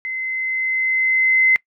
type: tone with level ramp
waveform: sine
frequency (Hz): 2056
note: C7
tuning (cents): -31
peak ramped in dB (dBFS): -23 to -10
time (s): 0.05-1.56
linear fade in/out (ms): 0
effects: noise-tail reverb RT60 0.1 s tail -23 dB re dry